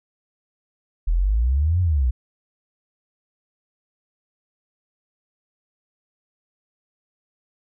sine exponential two-way sweep, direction up then down, 38.89 to 92.5 to 58.2 Hz, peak -16 dBFS, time 1.07-2.11 s, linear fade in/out 10 ms, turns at 1.81 s, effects none

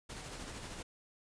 pink noise with tremolo, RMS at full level -44 dBFS, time 0.09-0.83 s, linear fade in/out 10 ms, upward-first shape sine, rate 13 Hz, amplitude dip 35%, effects resampled to 22050 Hz

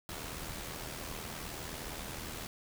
pink noise with amplitude modulation, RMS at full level -40 dBFS, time 0.09-2.47 s, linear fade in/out 0 ms, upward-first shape sine, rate 79.4 Hz, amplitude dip 50%, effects none

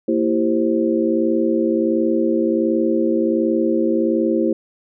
sine tone cluster, 229.6 / 330.8 / 392.2 / 527 Hz, A#3 / E4 / G4 / C5, -26 / +6 / +1 / +12 cents, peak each -21 / -18 / -22 / -23 dBFS, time 0.08-4.53 s, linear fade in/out 5 ms, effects none

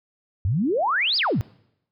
sine exponential two-way sweep, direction up then down, 83.1 to 5200 to 88.4 Hz, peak -19 dBFS, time 0.45-1.41 s, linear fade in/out 0 ms, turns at 1.17 s, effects noise-tail reverb RT60 0.8 s tail -25 dB re dry

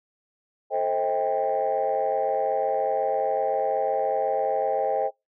sine chord, A half-diminished seventh, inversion none, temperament just, 440 / 528 / 633.6 / 792 Hz, A4 / C5 / Eb5 / G5, 0 / +16 / +31 / +18 cents, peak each -29 / -26 / -27 / -25 dBFS, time 0.7-5.11 s, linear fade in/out 50 ms, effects noise-tail reverb RT60 0.2 s tail -24 dB re dry + tanh soft clip ceiling -15 dBFS

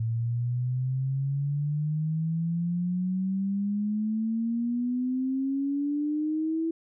sine exponential sweep, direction up, 112.4 to 329.6 Hz, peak -25 dBFS, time 0-6.71 s, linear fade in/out 5 ms, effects none

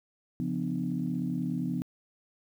sine tone cluster, 137.7 / 174.3 / 249.8 / 299.9 Hz, C#3 / F3 / B3 / D4, -11 / -3 / +20 / +36 cents, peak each -37 / -32 / -32 / -37 dBFS, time 0.4-1.82 s, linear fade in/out 0 ms, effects tanh soft clip ceiling -18 dBFS + 10-bit

